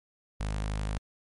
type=tone with notch filter; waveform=sawtooth; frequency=51.91 Hz; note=G#1; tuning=in tune; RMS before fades=-32 dBFS; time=0.4-0.98 s; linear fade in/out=5 ms; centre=350 Hz; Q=1.5; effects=MP3 48 kbps